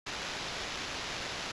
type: noise with sample-and-hold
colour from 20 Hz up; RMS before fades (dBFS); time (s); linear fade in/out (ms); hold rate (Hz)
blue; -38; 0.06-1.52; 10; 8820
effects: resampled to 22050 Hz